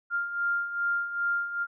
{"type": "beating tone pair", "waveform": "sine", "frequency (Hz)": [1396.9, 1399.4], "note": ["F6", "F6"], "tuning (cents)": [0, 3], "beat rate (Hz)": 2.5, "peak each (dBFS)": [-33, -27], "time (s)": [0.1, 1.67], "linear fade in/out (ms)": 50, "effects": []}